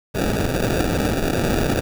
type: noise with sample-and-hold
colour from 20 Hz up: white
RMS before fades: -20 dBFS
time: 0.14-1.81 s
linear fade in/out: 20 ms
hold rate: 1050 Hz
effects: none